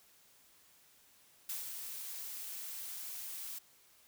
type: noise with ADSR envelope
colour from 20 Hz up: blue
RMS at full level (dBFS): -39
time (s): 1.49-3.59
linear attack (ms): 5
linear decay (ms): 150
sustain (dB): -5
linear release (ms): 10
effects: white hiss -65 dBFS RMS until 4.07 s